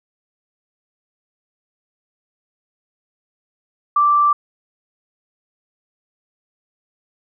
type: tone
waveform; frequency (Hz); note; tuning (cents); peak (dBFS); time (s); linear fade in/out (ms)
sine; 1172; D6; -4; -11; 3.96-4.33; 5
effects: none